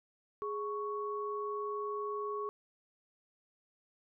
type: tone pair together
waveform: sine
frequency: 416.2 / 1111.1 Hz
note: G#4 / C#6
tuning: +4 / +4 cents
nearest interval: octave + perfect fourth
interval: 1700 cents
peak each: -37 / -38 dBFS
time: 0.42-2.49 s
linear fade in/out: 0 ms
effects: none